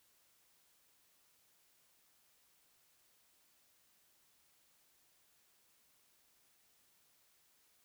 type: silence
effects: white hiss -72 dBFS RMS until 7.84 s